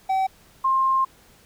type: tone pair in turn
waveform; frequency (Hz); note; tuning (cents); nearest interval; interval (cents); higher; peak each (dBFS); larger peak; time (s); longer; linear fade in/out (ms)
triangle / sine; 765 / 1060.1; G5 / C6; -42 / +22; tritone; 564; second; -17; neither; 0.09-0.27 / 0.64-1.05; second; 10
effects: pink hiss -54 dBFS RMS until 1.45 s